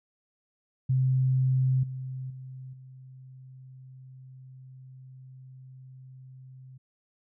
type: tone with level steps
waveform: sine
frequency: 130.2 Hz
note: C3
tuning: 8 cents flat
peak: -21 / -33 / -39 / -45 dBFS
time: 0.89-6.78 s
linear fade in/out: 10 ms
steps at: 1.83 / 2.3 / 2.73 s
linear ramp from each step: 5 ms
effects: none